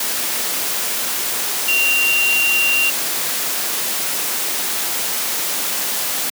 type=tone in noise; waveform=sine; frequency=2766 Hz; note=F7; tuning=17 cents flat; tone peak=-14 dBFS; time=1.68-2.9 s; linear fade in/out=5 ms; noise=white; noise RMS=-21 dBFS; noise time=0-6.3 s; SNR=+4 dB; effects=high-pass 200 Hz 12 dB/octave